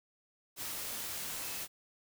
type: tone in noise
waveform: sine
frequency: 2600 Hz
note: E7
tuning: 24 cents flat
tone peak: -51 dBFS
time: 1.39-1.64 s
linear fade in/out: 50 ms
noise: white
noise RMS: -40 dBFS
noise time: 0.56-1.68 s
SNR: -14 dB
effects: none